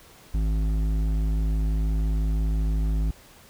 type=tone with hard clipping; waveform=sine; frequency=53 Hz; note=G#1; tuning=36 cents sharp; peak=-23 dBFS; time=0.34-3.11 s; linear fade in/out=5 ms; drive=10 dB; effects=pink hiss -51 dBFS RMS until 3.49 s